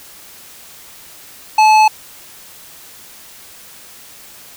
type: tone with tanh clipping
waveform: sine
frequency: 864 Hz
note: A5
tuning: 32 cents flat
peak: -8 dBFS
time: 1.58-1.88 s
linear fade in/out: 5 ms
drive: 14 dB
effects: white hiss -39 dBFS RMS until 4.56 s